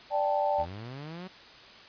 sine chord, D suspended fourth, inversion none, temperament equal with one note detuned, 587.3 / 784 / 877.5 Hz, D5 / G5 / A5, 0 / 0 / -5 cents, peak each -28 / -29 / -30 dBFS, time 0.1-0.66 s, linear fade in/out 50 ms
sawtooth linear sweep, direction up, 72.3 to 190 Hz, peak -35 dBFS, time 0.58-1.28 s, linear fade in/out 10 ms
effects white hiss -50 dBFS RMS until 1.88 s + resampled to 11025 Hz

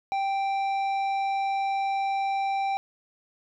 sine tone with tanh clipping, 784 Hz, G5, in tune, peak -26 dBFS, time 0.12-2.77 s, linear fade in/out 0 ms, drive 10 dB, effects none

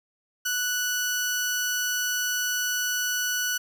sawtooth tone pair together, 1480 / 2960 Hz, F#6 / F#7, 0 / 0 cents, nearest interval octave, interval 1200 cents, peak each -23 dBFS, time 0.45-3.58 s, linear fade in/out 10 ms, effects none

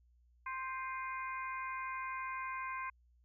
harmonic tone with a mistuned harmonic, 524 Hz, C5, 2 cents sharp, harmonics 2 / 3 / 4 / 5, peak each -40 / -46 / -46 / -50 dBFS, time 0.46-2.9 s, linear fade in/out 5 ms, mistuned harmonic 5, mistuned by -110 cents, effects added 60 Hz sine -65 dBFS peak until 3.24 s

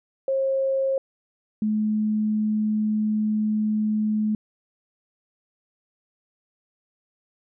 sine tone pair in turn, 537 / 214 Hz, C5 / A3, +45 / -48 cents, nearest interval octave + major third, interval 1593 cents, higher first, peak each -20 dBFS, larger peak neither, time 0.28-0.98 / 1.62-4.35 s, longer second, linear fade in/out 2 ms, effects none

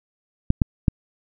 clicks, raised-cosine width 5 ms, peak -3 dBFS, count 3, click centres 0.504 / 0.618 / 0.882 s, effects none

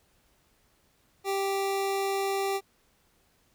25% pulse tone, 392 Hz, G4, in tune, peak -23 dBFS, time 1.24-2.61 s, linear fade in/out 50 ms, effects pink hiss -67 dBFS RMS until 3.54 s

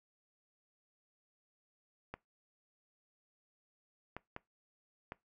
clicks, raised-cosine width 0.5 ms, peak -27 dBFS, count 4, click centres 2.14 / 4.166 / 4.364 / 5.121 s, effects noise-tail reverb RT60 0.2 s tail -22 dB re dry

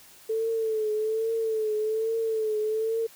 sine tone with vibrato, 440 Hz, A4, in tune, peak -24 dBFS, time 0.29-3.07 s, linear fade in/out 10 ms, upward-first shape triangle, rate 1.2 Hz, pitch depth 60 cents each way, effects white hiss -52 dBFS RMS until 3.15 s

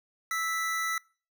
square tone pair together, 1315.4 / 1975.5 Hz, E6 / B6, -4 / 0 cents, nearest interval perfect fifth, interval 704 cents, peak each -32 / -32 dBFS, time 0.31-0.98 s, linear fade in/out 2 ms, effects noise-tail reverb RT60 0.4 s tail -25 dB re dry

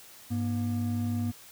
triangle tone pair together, 101.3 / 238.6 Hz, G#2 / A#3, -43 / +41 cents, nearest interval octave + minor third, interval 1484 cents, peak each -28 dBFS, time 0.3-1.32 s, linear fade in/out 20 ms, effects white hiss -51 dBFS RMS until 1.51 s

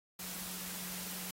sine tone in noise, 182.3 Hz, F#3, 25 cents flat, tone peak -50 dBFS, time 0.19-1.31 s, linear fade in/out 5 ms, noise white, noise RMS -43 dBFS, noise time 0.19-1.31 s, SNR -10 dB, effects AAC 48 kbps

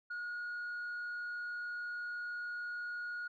sine tone with frequency modulation, 1442 Hz, F#6, 45 cents flat, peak -36 dBFS, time 0.1-3.28 s, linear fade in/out 10 ms, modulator 46.3 Hz, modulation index 0.29, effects tanh soft clip ceiling -37 dBFS

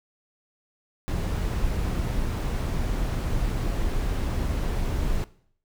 brown noise, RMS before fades -26 dBFS, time 1.08-5.24 s, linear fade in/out 0 ms, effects noise-tail reverb RT60 0.6 s tail -19 dB re dry

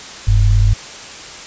sine tone pair together, 44.62 / 101.5 Hz, F1 / G#2, +38 / -39 cents, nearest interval octave + major second, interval 1423 cents, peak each -11 dBFS, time 0.27-0.74 s, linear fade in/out 10 ms, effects white hiss -32 dBFS RMS until 1.46 s + resampled to 16000 Hz

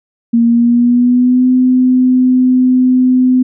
sine tone with pitch glide, 233.1 to 254.2 Hz, A#3 to C4, 0 to -50 cents, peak -6 dBFS, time 0.33-3.43 s, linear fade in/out 10 ms, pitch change +150 cents, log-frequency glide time 0.44-1.48 s, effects none

